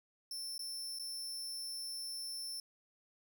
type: tone with dropouts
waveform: sawtooth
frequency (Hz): 5360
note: E8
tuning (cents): +28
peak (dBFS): -38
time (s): 0.31-2.6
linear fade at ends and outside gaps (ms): 2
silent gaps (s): 0.58-0.592 / 0.988-0.995
effects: none